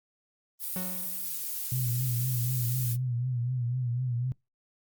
violet noise, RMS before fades -34 dBFS, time 0.59-2.97 s, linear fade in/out 50 ms
45% pulse tone with exponential decay, 183.6 Hz, F#3, 13 cents flat, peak -31 dBFS, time 0.76-1.55 s, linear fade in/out 2 ms, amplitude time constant 170 ms
sine tone with vibrato, 123.47 Hz, B2, in tune, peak -27 dBFS, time 1.72-4.32 s, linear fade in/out 0 ms, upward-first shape triangle, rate 4 Hz, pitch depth 89 cents each way
effects noise-tail reverb RT60 0.2 s tail -26 dB re dry + Opus 32 kbps

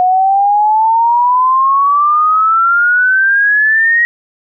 sine exponential sweep, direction up, 725 to 1900 Hz, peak -7 dBFS, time 0-4.05 s, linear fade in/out 0 ms, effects none

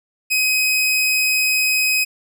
sawtooth tone, 2525 Hz, D#7, 25 cents sharp, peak -12 dBFS, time 0.3-2.05 s, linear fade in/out 20 ms, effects none

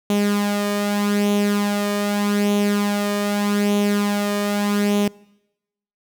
sawtooth tone with flanger, 204.7 Hz, G#3, 25 cents flat, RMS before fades -20 dBFS, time 0.1-5.08 s, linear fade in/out 2 ms, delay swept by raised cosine 0.3 to 1.7 ms, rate 0.82 Hz, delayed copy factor +0.55, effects noise-tail reverb RT60 0.9 s tail -24 dB re dry

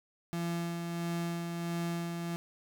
35% pulse tone with tremolo, 170 Hz, F3, 46 cents flat, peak -30 dBFS, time 0.33-2.36 s, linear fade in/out 0 ms, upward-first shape sine, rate 1.5 Hz, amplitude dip 35%, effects none

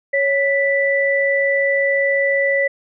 sine tone pair together, 554.4 / 1975.5 Hz, C#5 / B6, 0 / 0 cents, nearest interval octave + minor seventh, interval 2200 cents, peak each -17 dBFS, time 0.13-2.68 s, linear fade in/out 10 ms, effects none

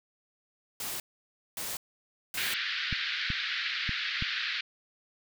white noise bursts, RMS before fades -36 dBFS, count 3, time 0.8-2.54 s, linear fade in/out 2 ms, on 200 ms, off 570 ms
pink band-pass noise, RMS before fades -33 dBFS, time 2.37-4.61 s, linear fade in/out 5 ms, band 1500 to 4500 Hz, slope 48 dB/octave
clicks, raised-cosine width 5 ms, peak -21 dBFS, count 4, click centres 2.927 / 3.303 / 3.893 / 4.224 s
effects none

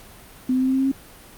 sine tone with pitch steps, 255.3 / 257.7 / 260.1 / 262.5 / 264.9 / 267.4 / 269.9 Hz, C4 / C4 / C4 / C4 / C4 / C4 / C#4, -42 / -26 / -10 / +6 / +22 / +38 / -46 cents, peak -17 dBFS, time 0.49-0.917 s, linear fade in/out 5 ms, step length 61 ms, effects pink hiss -45 dBFS RMS until 1.37 s + Opus 48 kbps

